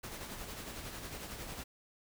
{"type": "noise with tremolo", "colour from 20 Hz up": "pink", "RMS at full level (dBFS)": -43, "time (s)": [0.03, 1.64], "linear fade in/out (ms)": 10, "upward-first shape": "sine", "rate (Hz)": 11, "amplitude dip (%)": 40, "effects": []}